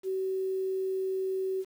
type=tone with quantisation; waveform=sine; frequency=379.6 Hz; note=F#4; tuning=44 cents sharp; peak=-28 dBFS; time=0.03-1.65 s; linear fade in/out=50 ms; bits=9; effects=none